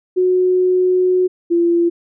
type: tone pair in turn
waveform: sine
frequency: 366.5 / 342 Hz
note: F#4 / F4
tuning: -16 / -36 cents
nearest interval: minor second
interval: 120 cents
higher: first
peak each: -11 dBFS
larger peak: neither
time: 0.16-1.28 / 1.5-1.9 s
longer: first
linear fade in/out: 20 ms
effects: none